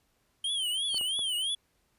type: tone with vibrato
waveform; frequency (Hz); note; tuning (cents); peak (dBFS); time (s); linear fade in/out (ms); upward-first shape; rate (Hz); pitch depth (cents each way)
square; 3136; G7; 0; -29; 0.44-1.55; 5; triangle; 3; 170
type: tone with exponential growth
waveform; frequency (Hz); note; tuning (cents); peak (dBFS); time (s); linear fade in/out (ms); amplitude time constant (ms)
sine; 4435; C#8; 0; -27; 0.85-0.98; 0; 28
type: clicks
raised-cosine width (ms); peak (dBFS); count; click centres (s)
1; -31; 3; 0.945 / 1.012 / 1.192
effects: pink hiss -72 dBFS RMS until 1.98 s + resampled to 32000 Hz